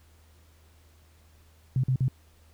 sine tone bursts, 129.6 Hz, C3, 16 cents flat, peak -21 dBFS, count 3, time 1.76-2.082 s, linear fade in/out 2 ms, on 76 ms, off 47 ms, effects added 79 Hz sine -56 dBFS peak until 2.53 s + pink hiss -63 dBFS RMS until 2.53 s

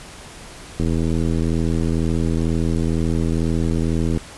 click train, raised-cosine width 3 ms, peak -9 dBFS, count 278, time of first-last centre 0.8-4.174 s, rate 82.1 Hz, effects pink hiss -39 dBFS RMS until 4.37 s + resampled to 24000 Hz

